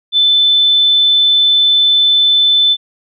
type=tone; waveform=sine; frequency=3520 Hz; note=A7; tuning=in tune; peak=-7 dBFS; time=0.12-2.77 s; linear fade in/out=50 ms; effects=none